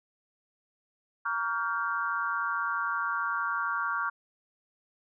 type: chord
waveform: sine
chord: G half-diminished seventh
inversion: first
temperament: equal with one note detuned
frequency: 932.3 / 1136.6 / 1396.9 / 1568 Hz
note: Bb5 / Db6 / F6 / G6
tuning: 0 / +43 / 0 / 0 cents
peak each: -37 / -32 / -31 / -36 dBFS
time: 1.25-4.1 s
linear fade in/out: 10 ms
effects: none